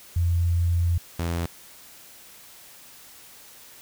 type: tone pair in turn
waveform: sine / sawtooth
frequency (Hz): 86 / 84.91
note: F2 / F2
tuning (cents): -26 / -48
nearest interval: unison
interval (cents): 22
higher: first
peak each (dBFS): -19 / -21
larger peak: first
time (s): 0.16-0.98 / 1.19-1.46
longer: first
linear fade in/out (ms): 5
effects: white hiss -48 dBFS RMS until 3.81 s